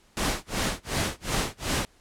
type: noise with tremolo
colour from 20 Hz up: pink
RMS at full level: -25 dBFS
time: 0.17-1.85 s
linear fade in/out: 0 ms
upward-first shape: sine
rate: 2.7 Hz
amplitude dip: 100%
effects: pink hiss -60 dBFS RMS until 2 s + low-pass 10000 Hz 12 dB/octave